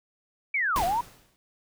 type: linear two-way sweep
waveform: sine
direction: down then up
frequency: 2344 to 668 to 986 Hz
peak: -23 dBFS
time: 0.54-1.01 s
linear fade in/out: 5 ms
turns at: 0.84 s
type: noise with exponential decay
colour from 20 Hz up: pink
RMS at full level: -29 dBFS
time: 0.76-1.36 s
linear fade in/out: 0 ms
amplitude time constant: 130 ms
effects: none

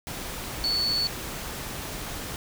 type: tone in noise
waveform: sine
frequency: 4443 Hz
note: C#8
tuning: 3 cents sharp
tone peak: -23 dBFS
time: 0.64-1.07 s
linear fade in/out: 0 ms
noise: pink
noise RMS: -35 dBFS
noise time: 0.07-2.36 s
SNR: +9 dB
effects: none

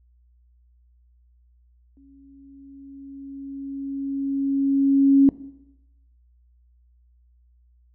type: tone with exponential growth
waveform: sine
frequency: 275.2 Hz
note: C#4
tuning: 12 cents flat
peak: -10 dBFS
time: 1.97-5.29 s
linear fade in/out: 1 ms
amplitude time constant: 720 ms
effects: noise-tail reverb RT60 0.9 s tail -18 dB re dry + added 60 Hz sine -55 dBFS peak until 7.94 s

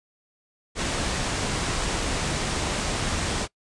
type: low-pass noise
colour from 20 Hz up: pink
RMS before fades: -27 dBFS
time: 0.75-3.48 s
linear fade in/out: 50 ms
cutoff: 9300 Hz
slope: 48 dB/octave
effects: noise-tail reverb RT60 0.1 s tail -22 dB re dry + resampled to 24000 Hz

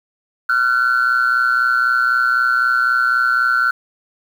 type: tone pair together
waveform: sine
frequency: 1376.1 / 1500 Hz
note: F6 / F#6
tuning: -26 / +23 cents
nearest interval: minor second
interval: 149 cents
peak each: -14 dBFS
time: 0.49-3.71 s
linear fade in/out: 5 ms
effects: tanh soft clip ceiling -9 dBFS + 7-bit

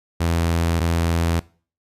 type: tone pair in turn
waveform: sawtooth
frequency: 83.8 / 83.8 Hz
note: E2 / E2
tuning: +29 / +29 cents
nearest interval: unison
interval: 0 cents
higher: neither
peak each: -14 dBFS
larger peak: neither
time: 0.2-0.8 / 0.8-1.4 s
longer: neither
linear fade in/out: 10 ms
effects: noise-tail reverb RT60 0.4 s tail -21 dB re dry + resampled to 32000 Hz

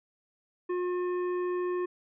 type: tone with hard clipping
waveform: sine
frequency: 358.6 Hz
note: F4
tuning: 46 cents sharp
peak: -30 dBFS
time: 0.69-1.86 s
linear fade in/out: 10 ms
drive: 10 dB
effects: resampled to 8000 Hz

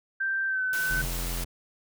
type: tone with pitch glide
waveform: sine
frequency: 1568 to 1517.2 Hz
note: G6 to F#6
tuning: 0 to +43 cents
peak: -25 dBFS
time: 0.2-1.02 s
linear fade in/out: 10 ms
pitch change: -57 cents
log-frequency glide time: 0.47-0.62 s
type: tone with exponential growth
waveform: sine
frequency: 146.83 Hz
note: D3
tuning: in tune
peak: -33 dBFS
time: 0.61-1.05 s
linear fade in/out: 0 ms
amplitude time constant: 95 ms
type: noise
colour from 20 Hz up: white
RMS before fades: -36 dBFS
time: 0.73-1.44 s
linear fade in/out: 2 ms
type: tone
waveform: square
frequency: 43.2 Hz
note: F1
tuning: 18 cents flat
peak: -31 dBFS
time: 0.9-1.45 s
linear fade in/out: 10 ms
effects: none

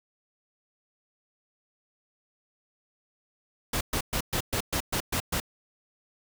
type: noise bursts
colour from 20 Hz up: pink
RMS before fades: -28 dBFS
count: 9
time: 3.73-5.401 s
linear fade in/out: 5 ms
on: 79 ms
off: 120 ms
effects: none

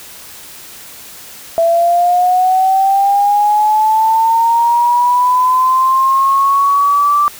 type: linear sweep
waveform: sine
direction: up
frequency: 663 to 1174.7 Hz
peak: -8 dBFS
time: 1.58-7.28 s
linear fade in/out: 0 ms
effects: white hiss -34 dBFS RMS until 7.39 s

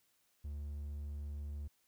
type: tone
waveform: triangle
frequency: 72.8 Hz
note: D2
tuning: 15 cents flat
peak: -38 dBFS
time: 0.44-1.68 s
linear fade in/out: 10 ms
effects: white hiss -75 dBFS RMS until 1.87 s

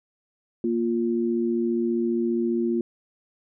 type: tone pair together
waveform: sine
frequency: 234.3 / 349.2 Hz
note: A#3 / F4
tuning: +9 / 0 cents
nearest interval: perfect fifth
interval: 691 cents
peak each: -24 dBFS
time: 0.64-2.81 s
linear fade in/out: 2 ms
effects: none

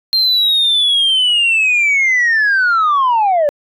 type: linear sweep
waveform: sine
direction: down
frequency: 4194 to 561 Hz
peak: -8 dBFS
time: 0.13-3.49 s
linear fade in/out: 0 ms
effects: tanh soft clip ceiling -8 dBFS

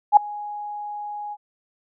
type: tone with ADSR envelope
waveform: sine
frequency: 830.6 Hz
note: G#5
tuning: in tune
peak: -5 dBFS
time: 0.12-1.37 s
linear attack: 48 ms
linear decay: 4 ms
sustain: -24 dB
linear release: 46 ms
effects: none

